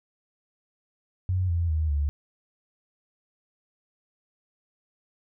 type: tone with pitch steps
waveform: sine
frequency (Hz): 92.2 / 85.04 / 78.43 / 72.34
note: F#2 / F2 / D#2 / D2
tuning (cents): -6 / -46 / +14 / -26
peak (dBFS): -22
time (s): 1.29-2.09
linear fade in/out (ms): 0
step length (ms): 200
effects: none